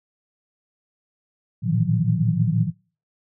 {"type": "tone cluster", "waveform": "sine", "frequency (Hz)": [111.5, 117.7, 155, 165.2, 180.2], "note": ["A2", "A#2", "D#3", "E3", "F#3"], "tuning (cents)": [23, 17, -6, 4, -45], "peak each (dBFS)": -24, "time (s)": [1.62, 2.72], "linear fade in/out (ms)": 50, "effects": ["noise-tail reverb RT60 0.4 s tail -25 dB re dry"]}